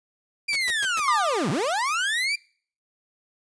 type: linear two-way sweep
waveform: 30% pulse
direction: down then up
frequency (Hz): 2400 to 123.3 to 2400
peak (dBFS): -20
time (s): 0.48-2.36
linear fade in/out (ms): 10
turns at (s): 1.5
type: noise bursts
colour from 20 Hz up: white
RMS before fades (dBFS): -31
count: 4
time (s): 0.53-0.998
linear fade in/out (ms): 0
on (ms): 27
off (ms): 120
type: tone with exponential decay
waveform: triangle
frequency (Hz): 1202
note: D6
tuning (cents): +40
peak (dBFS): -16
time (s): 1.08-1.87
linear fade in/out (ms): 2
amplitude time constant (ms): 170
effects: noise-tail reverb RT60 0.5 s tail -25 dB re dry + resampled to 22050 Hz